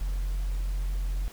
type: tone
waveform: sine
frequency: 44.82 Hz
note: F1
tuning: 46 cents sharp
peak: -24 dBFS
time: 0.01-1.28 s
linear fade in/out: 0 ms
effects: tanh soft clip ceiling -25 dBFS + pink hiss -49 dBFS RMS until 1.32 s